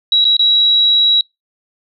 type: tone with dropouts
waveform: sine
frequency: 3879 Hz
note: B7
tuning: 32 cents flat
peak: -8 dBFS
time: 0.12-1.21 s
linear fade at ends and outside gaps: 2 ms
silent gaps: 0.244-0.251 / 0.368-0.393 s
effects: noise-tail reverb RT60 0.2 s tail -26 dB re dry